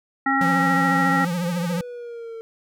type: harmonic tone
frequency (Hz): 271.4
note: C#4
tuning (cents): -36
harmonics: 1 / 3 / 5 / 7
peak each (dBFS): -23 / -23 / -23 / -23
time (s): 0.26-1.25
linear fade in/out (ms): 5
type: tone with vibrato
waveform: square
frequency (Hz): 174.61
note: F3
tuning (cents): 0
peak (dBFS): -23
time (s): 0.41-1.81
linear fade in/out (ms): 2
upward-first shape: triangle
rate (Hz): 14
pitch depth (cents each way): 92
type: exponential sweep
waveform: triangle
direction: down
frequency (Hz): 523.3 to 450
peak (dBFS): -30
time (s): 1.44-2.41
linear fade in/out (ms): 0
effects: none